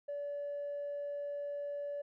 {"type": "tone with tanh clipping", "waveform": "triangle", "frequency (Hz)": 575, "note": "D5", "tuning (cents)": -37, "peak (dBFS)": -37, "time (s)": [0.08, 2.02], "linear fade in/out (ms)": 10, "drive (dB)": 5, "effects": []}